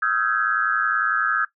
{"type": "tone cluster", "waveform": "sine", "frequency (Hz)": [1268, 1359, 1548, 1666], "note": ["D#6", "F6", "G6", "G#6"], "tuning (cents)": [32, -48, -22, 5], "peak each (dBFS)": -24, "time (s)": [0.02, 1.45], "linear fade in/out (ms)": 5, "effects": ["noise-tail reverb RT60 0.1 s tail -17 dB re dry"]}